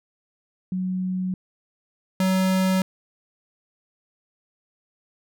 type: tone pair in turn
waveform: sine / square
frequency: 185 / 187.91 Hz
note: F#3 / F#3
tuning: 0 / +27 cents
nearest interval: unison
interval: 27 cents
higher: second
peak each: -23 / -19 dBFS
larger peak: second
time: 0.72-1.34 / 2.2-2.82 s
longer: neither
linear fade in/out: 2 ms
effects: none